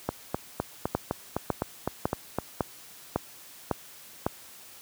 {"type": "two click trains", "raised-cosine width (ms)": 1, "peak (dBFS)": [-10, -12], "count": [7, 10], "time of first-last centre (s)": [[0.95, 4.265], [0.09, 2.386]], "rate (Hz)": [1.81, 3.92], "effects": ["white hiss -49 dBFS RMS until 4.81 s", "high-pass 60 Hz 12 dB/octave"]}